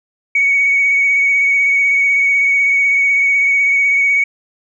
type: tone with vibrato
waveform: sine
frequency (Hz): 2238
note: C#7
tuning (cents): +16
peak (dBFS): -9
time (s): 0.35-4.24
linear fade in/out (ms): 5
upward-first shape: triangle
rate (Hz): 16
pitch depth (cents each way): 28
effects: tanh soft clip ceiling -5 dBFS